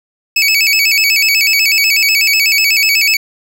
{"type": "tone with vibrato", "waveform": "25% pulse", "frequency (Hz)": 2423, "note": "D#7", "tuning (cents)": -47, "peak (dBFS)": -5, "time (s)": [0.36, 3.17], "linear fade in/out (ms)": 5, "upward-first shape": "square", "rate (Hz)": 8.1, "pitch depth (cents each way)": 120, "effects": []}